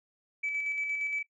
sine tone with tremolo, 2300 Hz, D7, 37 cents flat, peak -28 dBFS, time 0.43-1.23 s, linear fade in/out 10 ms, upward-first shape square, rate 8.6 Hz, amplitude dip 35%, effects noise-tail reverb RT60 0.1 s tail -18 dB re dry + tanh soft clip ceiling -24 dBFS

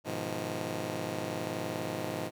10% pulse chord, F half-diminished seventh, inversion first, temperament just, 104.77 / 125.72 / 157.15 / 174.61 Hz, Ab2 / Cb3 / Eb3 / F3, +16 / +31 / +18 / 0 cents, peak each -32 dBFS, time 0.04-2.31 s, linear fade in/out 50 ms, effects none

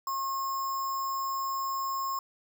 sine tone with sample-and-hold, 1080 Hz, C#6, 45 cents flat, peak -29 dBFS, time 0.07-2.19 s, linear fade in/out 2 ms, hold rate 6300 Hz, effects none

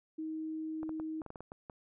sine tone, 315.6 Hz, D#4, 25 cents sharp, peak -36 dBFS, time 0.18-1.22 s, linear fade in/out 10 ms
clicks, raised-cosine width 1 ms, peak -31 dBFS, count 10, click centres 0.831 / 0.893 / 0.999 / 1.218 / 1.263 / 1.304 / 1.358 / 1.406 / 1.519 / 1.698 s
effects none

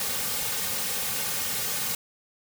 white noise with comb filter, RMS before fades -29 dBFS, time 0-1.95 s, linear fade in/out 2 ms, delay 3 ms, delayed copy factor -0.7, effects none

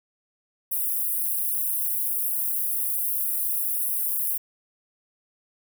white high-pass noise, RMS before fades -26 dBFS, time 0.71-4.38 s, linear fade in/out 10 ms, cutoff 10000 Hz, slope 48 dB/octave, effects none

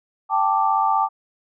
sine chord, G suspended second, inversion none, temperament equal, 784 / 880 / 1174.7 Hz, G5 / A5 / D6, 0 / 0 / 0 cents, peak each -21 / -20 / -21 dBFS, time 0.29-1.09 s, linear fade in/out 50 ms, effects none

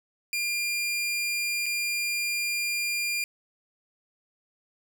sawtooth tone with dropouts, 2400 Hz, D7, 37 cents sharp, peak -23 dBFS, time 0.33-3.24 s, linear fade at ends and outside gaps 1 ms, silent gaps 1.659-1.663 s, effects none

